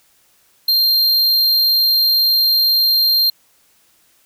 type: tone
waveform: square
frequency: 4186 Hz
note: C8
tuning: in tune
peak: -12 dBFS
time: 0.68-3.3 s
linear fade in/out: 5 ms
effects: white hiss -56 dBFS RMS until 4.25 s